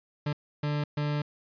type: tone bursts at uneven times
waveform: 40% pulse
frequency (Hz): 147.6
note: D3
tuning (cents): +9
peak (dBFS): -26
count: 3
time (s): 0.26-0.33 / 0.63-0.84 / 0.97-1.22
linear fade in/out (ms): 5
effects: resampled to 11025 Hz